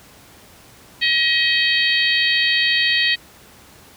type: harmonic tone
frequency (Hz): 634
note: D#5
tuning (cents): +32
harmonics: 3 / 4 / 5 / 6 / 7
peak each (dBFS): -19 / -22 / -21 / -23 / -23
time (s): 1.01-3.16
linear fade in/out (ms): 20
effects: pink hiss -46 dBFS RMS until 3.96 s + high-pass 60 Hz 12 dB/octave